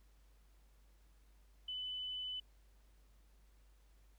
sine tone, 3004 Hz, F#7, 26 cents sharp, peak -40 dBFS, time 1.68-2.4 s, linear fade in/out 5 ms, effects added 50 Hz sine -63 dBFS peak until 4.18 s + pink hiss -75 dBFS RMS until 4.18 s

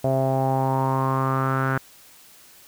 sawtooth tone with low-pass filter sweep, 132.9 Hz, C3, 27 cents sharp, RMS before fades -22 dBFS, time 0.04-1.78 s, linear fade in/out 5 ms, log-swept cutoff 640 to 1500 Hz, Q 5.9, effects white hiss -50 dBFS RMS until 2.67 s

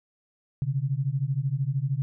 sine beating tone pair, 130 / 143 Hz, C3 / D3, -11 / -46 cents, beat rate 13 Hz, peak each -27 / -27 dBFS, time 0.62-2.02 s, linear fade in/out 0 ms, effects none

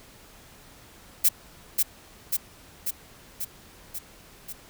violet noise with echo, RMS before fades -18 dBFS, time 1.24-1.29 s, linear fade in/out 10 ms, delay 540 ms, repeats 6, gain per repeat -3 dB, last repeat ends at 4.53 s, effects pink hiss -51 dBFS RMS until 4.69 s

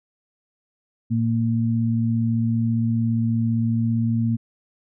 sine tone pair together, 114.5 / 229.4 Hz, A#2 / A#3, -31 / -28 cents, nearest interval octave, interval 1203 cents, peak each -21 dBFS, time 1.1-4.37 s, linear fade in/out 20 ms, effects none

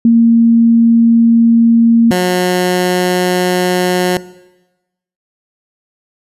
sine / 15% pulse tone pair in turn, 231 / 180.82 Hz, A#3 / F#3, -16 / -40 cents, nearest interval major third, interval 424 cents, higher first, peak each -4 dBFS, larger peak neither, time 0.05-2.11 / 2.11-4.17 s, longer neither, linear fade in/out 2 ms, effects noise-tail reverb RT60 1.0 s tail -18 dB re dry + resampled to 32000 Hz

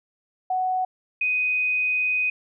sine tone pair in turn, 743 / 2499 Hz, F#5 / D#7, +7 / +7 cents, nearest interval octave + major sixth, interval 2100 cents, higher second, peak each -21 / -20 dBFS, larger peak second, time 0.5-0.85 / 1.21-2.3 s, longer second, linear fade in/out 5 ms, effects none

